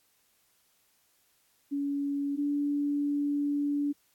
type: tone pair in turn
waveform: sine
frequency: 282.9 / 288.2 Hz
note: C#4 / D4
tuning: +35 / -33 cents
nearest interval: unison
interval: 32 cents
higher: second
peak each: -28 / -26 dBFS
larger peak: second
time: 1.71-2.37 / 2.37-3.93 s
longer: second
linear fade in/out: 20 ms
effects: white hiss -69 dBFS RMS until 4.14 s + AAC 64 kbps